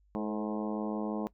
harmonic tone with a mistuned harmonic, 106.3 Hz, G#2, 41 cents sharp, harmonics 2 / 3 / 4 / 5 / 6 / 7 / 8 / 9 / 10, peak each -34 / -38 / -40 / -42 / -44 / -45 / -46 / -47 / -48 dBFS, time 0.15-1.27 s, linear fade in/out 0 ms, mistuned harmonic 4, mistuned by +37 cents, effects noise-tail reverb RT60 0.1 s tail -20 dB re dry + added 50 Hz sine -63 dBFS peak until 1.33 s

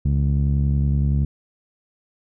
sawtooth tone with low-pass filter, 70.7 Hz, C#2, 35 cents sharp, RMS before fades -19 dBFS, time 0.05-1.25 s, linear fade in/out 5 ms, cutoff 170 Hz, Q 2.2, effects none

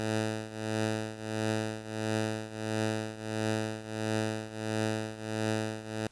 10% pulse tone with tremolo, 109.3 Hz, A2, 11 cents flat, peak -19 dBFS, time 0-6.07 s, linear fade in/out 0 ms, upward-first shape triangle, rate 1.5 Hz, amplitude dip 85%, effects pink hiss -61 dBFS RMS until 6.11 s + resampled to 24000 Hz

